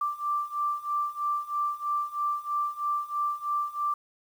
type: beating tone pair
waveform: sine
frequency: 1174.7 / 1177.8 Hz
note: D6 / D6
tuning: 0 / +5 cents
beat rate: 3.1 Hz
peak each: -31 / -29 dBFS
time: 0.01-3.94 s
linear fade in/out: 5 ms
effects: 9-bit